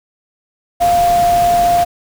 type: tone in noise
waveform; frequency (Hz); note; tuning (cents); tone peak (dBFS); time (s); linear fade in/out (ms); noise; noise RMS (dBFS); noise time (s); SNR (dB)
sine; 698.5; F5; 0; -9; 0.8-1.85; 20; pink; -24; 0.8-1.85; +12
effects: none